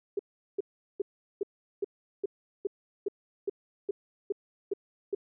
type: tone bursts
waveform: sine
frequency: 400 Hz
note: G4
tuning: 35 cents sharp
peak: -26 dBFS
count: 13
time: 0.17-5.149 s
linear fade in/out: 5 ms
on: 23 ms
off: 390 ms
effects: none